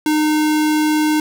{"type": "tone", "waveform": "square", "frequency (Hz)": 305.9, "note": "D#4", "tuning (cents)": -29, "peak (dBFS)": -14, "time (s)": [0.06, 1.2], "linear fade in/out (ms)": 2, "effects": []}